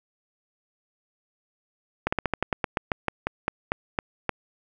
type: slowing click train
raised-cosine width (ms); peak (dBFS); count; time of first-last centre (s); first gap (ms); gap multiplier
0.5; -8; 16; 2.07-4.293; 55; 1.13
effects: none